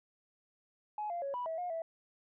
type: tone with pitch steps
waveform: sine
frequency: 844 / 693 / 555 / 983 / 649 / 714 / 657 Hz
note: G#5 / F5 / C#5 / B5 / E5 / F5 / E5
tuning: +28 / -14 / +2 / -8 / -27 / +38 / -6 cents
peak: -34 dBFS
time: 0.98-1.82 s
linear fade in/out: 2 ms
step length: 120 ms
effects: tanh soft clip ceiling -30 dBFS